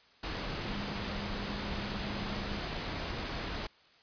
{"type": "tone in noise", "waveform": "sine", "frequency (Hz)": 203.1, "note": "G#3", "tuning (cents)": -38, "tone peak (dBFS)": -41, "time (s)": [0.65, 2.59], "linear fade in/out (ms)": 5, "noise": "pink", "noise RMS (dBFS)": -37, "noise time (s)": [0.23, 3.67], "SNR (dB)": -7, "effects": ["white hiss -62 dBFS RMS until 4.02 s", "resampled to 11025 Hz"]}